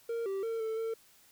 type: tone with pitch steps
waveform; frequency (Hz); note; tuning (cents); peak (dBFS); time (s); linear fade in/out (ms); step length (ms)
triangle; 463.4 / 389.2 / 454.4 / 443 / 451; A#4 / G4 / A#4 / A4 / A4; -10 / -12 / -44 / +12 / +43; -30; 0.09-0.94; 5; 170
effects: white hiss -62 dBFS RMS until 1.31 s